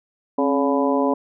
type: harmonic tone with a mistuned harmonic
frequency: 142 Hz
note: C#3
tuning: 42 cents sharp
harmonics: 2 / 3 / 4 / 5 / 6 / 7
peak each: -20 / -24 / -23 / -28 / -29 / -25 dBFS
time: 0.38-1.14 s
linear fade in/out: 5 ms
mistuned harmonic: 2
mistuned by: -79 cents
effects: none